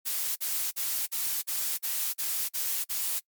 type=noise bursts; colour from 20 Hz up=blue; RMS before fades=-30 dBFS; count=9; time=0.05-3.2 s; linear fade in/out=20 ms; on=310 ms; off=45 ms; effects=noise-tail reverb RT60 0.1 s tail -25 dB re dry + MP3 96 kbps